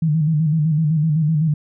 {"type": "tone with vibrato", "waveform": "sine", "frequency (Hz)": 155.56, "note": "D#3", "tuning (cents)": 0, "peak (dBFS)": -14, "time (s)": [0.02, 1.54], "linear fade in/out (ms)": 5, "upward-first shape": "square", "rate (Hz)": 7.9, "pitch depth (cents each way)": 69, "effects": []}